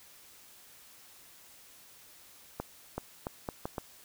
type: accelerating click train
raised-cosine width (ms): 1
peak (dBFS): -20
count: 6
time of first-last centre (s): 2.6-3.782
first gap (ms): 380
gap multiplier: 0.76
effects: white hiss -56 dBFS RMS until 4.04 s